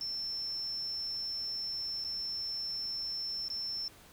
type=tone with dropouts; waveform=triangle; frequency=5360 Hz; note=E8; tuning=28 cents sharp; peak=-31 dBFS; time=0.01-3.88 s; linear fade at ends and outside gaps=1 ms; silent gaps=2.04-2.047 / 3.483-3.501 s; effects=tanh soft clip ceiling -33 dBFS + pink hiss -57 dBFS RMS until 4.12 s